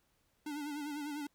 square tone with vibrato, 293.7 Hz, D4, in tune, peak -39 dBFS, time 0.46-1.27 s, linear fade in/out 5 ms, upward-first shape sine, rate 10 Hz, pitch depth 62 cents each way, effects pink hiss -75 dBFS RMS until 1.34 s

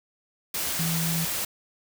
sine tone in noise, 164.81 Hz, E3, in tune, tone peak -26 dBFS, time 0.79-1.25 s, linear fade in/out 5 ms, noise white, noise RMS -29 dBFS, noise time 0.54-1.45 s, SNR 0 dB, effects none

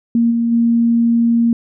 sine tone with level steps, 233.1 Hz, A#3, in tune, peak -10 / -13 / -10 dBFS, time 0.15-1.53 s, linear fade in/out 2 ms, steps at 0.3 / 0.51 s, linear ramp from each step 20 ms, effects none

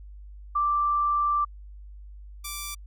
sine / 5% pulse tone pair in turn, 1174.7 / 1170.1 Hz, D6 / D6, 0 / -7 cents, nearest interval unison, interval 7 cents, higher first, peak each -21 dBFS, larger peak neither, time 0.55-1.45 / 2.44-2.75 s, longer first, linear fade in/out 10 ms, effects added 50 Hz sine -41 dBFS peak until 2.86 s

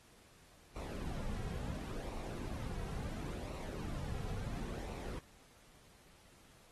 brown noise with flanger, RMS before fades -42 dBFS, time 0.76-5.19 s, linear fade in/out 0 ms, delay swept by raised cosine 0.6 to 3.4 ms, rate 0.72 Hz, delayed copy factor -0.5, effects pink hiss -64 dBFS RMS until 6.71 s + AAC 32 kbps

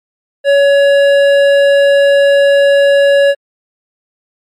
sine tone with hard clipping, 562 Hz, C#5, 24 cents sharp, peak -7 dBFS, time 0.44-3.35 s, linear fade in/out 50 ms, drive 11 dB, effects MP3 96 kbps

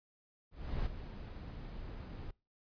brown noise with ADSR envelope, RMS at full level -35 dBFS, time 0.51-2.31 s, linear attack 350 ms, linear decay 11 ms, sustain -10 dB, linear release 6 ms, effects noise-tail reverb RT60 0.3 s tail -25 dB re dry + resampled to 11025 Hz

